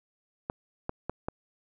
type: clicks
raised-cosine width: 1 ms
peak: -17 dBFS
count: 4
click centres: 0.499 / 0.894 / 1.096 / 1.285 s
effects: none